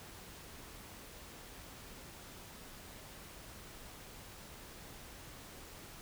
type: silence
effects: pink hiss -52 dBFS RMS until 6.01 s